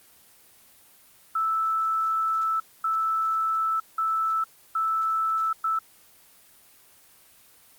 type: tone bursts at uneven times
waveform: sine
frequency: 1316 Hz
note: E6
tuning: 3 cents flat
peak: -22 dBFS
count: 5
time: 1.35-2.6 / 2.84-3.8 / 3.98-4.44 / 4.75-5.53 / 5.64-5.79 s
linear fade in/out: 5 ms
effects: white hiss -55 dBFS RMS until 7.78 s + Opus 24 kbps